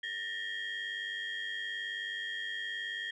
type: tone cluster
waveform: sine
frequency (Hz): 1786 / 1885 / 3238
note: A6 / A#6 / G#7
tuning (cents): +25 / +19 / -45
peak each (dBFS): -39 / -38 / -39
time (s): 0.03-3.11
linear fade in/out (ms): 5
effects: tanh soft clip ceiling -30 dBFS